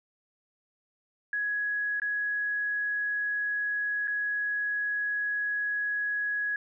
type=tone with dropouts; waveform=sine; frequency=1672 Hz; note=G#6; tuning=11 cents sharp; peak=-27 dBFS; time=1.33-6.56 s; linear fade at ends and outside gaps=2 ms; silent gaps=1.999-2.018 / 4.074-4.079 s; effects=none

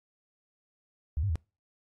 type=tone with pitch steps; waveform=sine; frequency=74.3 / 100.8 / 80.2 Hz; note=D2 / G2 / E2; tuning=+21 / +49 / -47 cents; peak=-26 dBFS; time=1.17-1.356 s; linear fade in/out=0 ms; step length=62 ms; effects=noise-tail reverb RT60 0.3 s tail -26 dB re dry + AAC 32 kbps

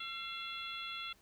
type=harmonic tone with a mistuned harmonic; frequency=678 Hz; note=E5; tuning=49 cents sharp; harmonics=2 / 3 / 4 / 5 / 6; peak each=-46 / -49 / -46 / -44 / -52 dBFS; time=0-1.13 s; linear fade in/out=5 ms; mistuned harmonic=3; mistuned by=+63 cents; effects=pink hiss -67 dBFS RMS until 1.21 s

